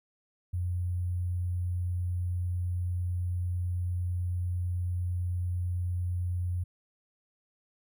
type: tone with sample-and-hold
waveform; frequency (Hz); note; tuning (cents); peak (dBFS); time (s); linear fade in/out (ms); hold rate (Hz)
sine; 89.1; F2; +35; -28; 0.53-6.64; 10; 11025
effects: none